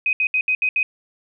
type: tone bursts at uneven times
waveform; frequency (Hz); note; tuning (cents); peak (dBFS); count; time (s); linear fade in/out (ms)
sine; 2513; D#7; +17; -16; 6; 0.06-0.13 / 0.2-0.27 / 0.34-0.41 / 0.48-0.55 / 0.62-0.69 / 0.76-0.83; 2
effects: none